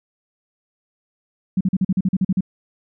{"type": "tone bursts", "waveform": "sine", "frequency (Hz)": 188.2, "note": "F#3", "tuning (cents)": 30, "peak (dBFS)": -14, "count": 11, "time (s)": [1.57, 2.408], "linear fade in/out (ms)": 5, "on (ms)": 38, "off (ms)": 42, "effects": []}